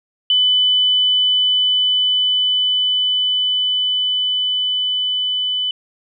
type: tone with level ramp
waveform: sine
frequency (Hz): 3000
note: F#7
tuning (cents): +23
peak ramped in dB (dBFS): -11 to -17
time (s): 0.3-5.71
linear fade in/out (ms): 2
effects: none